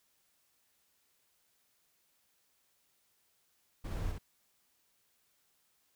brown noise with echo, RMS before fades -38 dBFS, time 3.84-4.12 s, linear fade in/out 10 ms, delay 65 ms, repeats 1, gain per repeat -2 dB, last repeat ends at 4.185 s, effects white hiss -74 dBFS RMS until 5.95 s

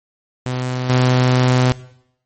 sawtooth tone with level steps, 126.6 Hz, B2, 43 cents sharp, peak -16 / -8 dBFS, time 0.46-1.72 s, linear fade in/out 0 ms, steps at 0.89 s, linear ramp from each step 10 ms, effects noise-tail reverb RT60 0.7 s tail -18 dB re dry + MP3 32 kbps

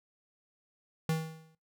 square tone with exponential decay, 160 Hz, D#3, 49 cents sharp, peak -26 dBFS, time 1.09-1.55 s, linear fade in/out 2 ms, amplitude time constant 100 ms, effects noise-tail reverb RT60 0.2 s tail -19 dB re dry

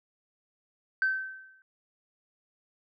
sine tone with exponential decay, 1543 Hz, G6, 28 cents flat, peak -20 dBFS, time 1.02-1.62 s, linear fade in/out 1 ms, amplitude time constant 130 ms, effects tanh soft clip ceiling -19 dBFS

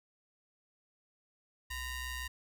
sawtooth ring-modulated tone, 951 Hz, A#5, 34 cents sharp, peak -31 dBFS, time 1.7-2.28 s, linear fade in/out 10 ms, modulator 888 Hz, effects none

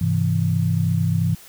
sine chord, Ab augmented, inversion none, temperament equal with one note detuned, 101.98 / 130.81 / 164.81 Hz, Ab2 / C3 / E3, -31 / 0 / 0 cents, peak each -21 / -24 / -20 dBFS, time 0.01-1.35 s, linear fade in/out 5 ms, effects white hiss -45 dBFS RMS until 1.48 s

